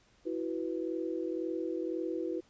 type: chord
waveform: sine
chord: E suspended second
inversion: none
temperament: equal with one note detuned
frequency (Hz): 328.1 / 370 / 493.9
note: E4 / F#4 / B4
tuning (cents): -8 / 0 / 0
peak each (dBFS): -35 / -37 / -39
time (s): 0.25-2.41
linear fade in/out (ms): 20
effects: pink hiss -66 dBFS RMS until 2.49 s + resampled to 16000 Hz